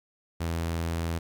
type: tone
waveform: sawtooth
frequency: 83.2 Hz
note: E2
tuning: 17 cents sharp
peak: -24 dBFS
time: 0.4-1.19 s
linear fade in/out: 10 ms
effects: 11-bit